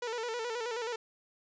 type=tone with vibrato; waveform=sawtooth; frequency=466.2 Hz; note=A#4; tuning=in tune; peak=-30 dBFS; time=0.02-0.96 s; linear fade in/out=5 ms; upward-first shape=square; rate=9.4 Hz; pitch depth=74 cents each way; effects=resampled to 16000 Hz + 12-bit